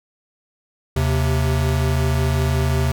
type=tone pair together; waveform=square; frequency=77.39 / 130.81 Hz; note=D#2 / C3; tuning=-9 / 0 cents; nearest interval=major sixth; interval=909 cents; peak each=-20 dBFS; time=0.96-2.92 s; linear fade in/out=5 ms; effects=none